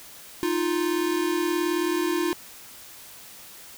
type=tone pair together; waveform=square; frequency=311.1 / 349.9 Hz; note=D#4 / F4; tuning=0 / +3 cents; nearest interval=major second; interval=203 cents; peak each=-28 / -25 dBFS; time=0.43-2.33 s; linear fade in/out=0 ms; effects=white hiss -45 dBFS RMS until 3.77 s